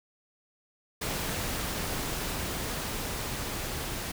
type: noise with level ramp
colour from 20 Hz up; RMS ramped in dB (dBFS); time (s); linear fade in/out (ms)
pink; -32 to -35; 1.01-4.12; 10
effects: none